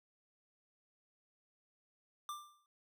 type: tone with exponential decay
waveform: square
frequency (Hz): 1185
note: D6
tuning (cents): +15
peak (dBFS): -39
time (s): 2.29-2.66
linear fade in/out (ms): 1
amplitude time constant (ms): 80
effects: none